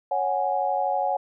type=chord; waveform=sine; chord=C# suspended fourth; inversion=none; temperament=just; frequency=554.4 / 739.2 / 831.5 Hz; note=C#5 / F#5 / G#5; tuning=0 / -2 / +2 cents; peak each=-28 / -25 / -26 dBFS; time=0.11-1.17 s; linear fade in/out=5 ms; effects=none